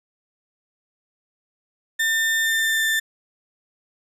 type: tone with pitch glide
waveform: 35% pulse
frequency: 1800 to 1780.4 Hz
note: A6 to A6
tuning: +39 to +20 cents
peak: -17 dBFS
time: 1.99-3 s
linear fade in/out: 10 ms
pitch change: -19 cents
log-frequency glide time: 2.43-2.87 s
effects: resampled to 32000 Hz